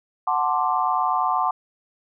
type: chord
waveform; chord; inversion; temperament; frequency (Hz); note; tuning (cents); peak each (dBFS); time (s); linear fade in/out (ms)
sine; D dominant seventh; first; equal; 740 / 880 / 1046.5 / 1174.7; F#5 / A5 / C6 / D6; 0 / 0 / 0 / 0; -24 / -25 / -24 / -25; 0.27-1.51; 5
effects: none